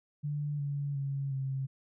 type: tone with pitch steps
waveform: sine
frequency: 146.83 / 142.57 / 138.43 / 134.41 Hz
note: D3 / C#3 / C#3 / C3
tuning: 0 / +49 / -2 / +47 cents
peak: -31 dBFS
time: 0.23-1.67 s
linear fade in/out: 20 ms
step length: 360 ms
effects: none